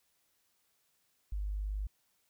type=tone; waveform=sine; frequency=50.6 Hz; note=G#1; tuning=44 cents flat; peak=-33 dBFS; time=1.32-1.87 s; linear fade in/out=5 ms; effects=white hiss -75 dBFS RMS until 2.29 s